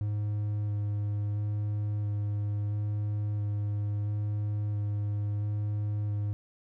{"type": "tone with vibrato", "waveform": "triangle", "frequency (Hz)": 103.83, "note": "G#2", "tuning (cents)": 0, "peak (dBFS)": -26, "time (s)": [0.01, 6.33], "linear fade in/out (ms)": 0, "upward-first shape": "square", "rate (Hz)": 0.74, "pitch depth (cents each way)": 9, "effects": []}